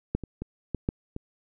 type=clicks; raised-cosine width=3 ms; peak=-12 / -23 / -20 / -15 / -12 / -21 dBFS; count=6; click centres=0.15 / 0.237 / 0.42 / 0.747 / 0.889 / 1.164 s; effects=none